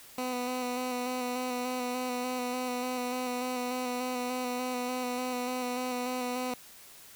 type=tone with vibrato; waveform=15% pulse; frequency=250.1 Hz; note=B3; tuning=22 cents sharp; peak=-25 dBFS; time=0.18-6.54 s; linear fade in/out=2 ms; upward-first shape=square; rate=3.4 Hz; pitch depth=19 cents each way; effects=white hiss -52 dBFS RMS until 7.15 s